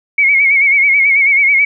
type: tone with vibrato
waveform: sine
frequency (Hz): 2217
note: C#7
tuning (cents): 0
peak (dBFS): -7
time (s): 0.18-1.65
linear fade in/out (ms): 5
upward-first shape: sine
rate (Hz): 9.2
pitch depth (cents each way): 68
effects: none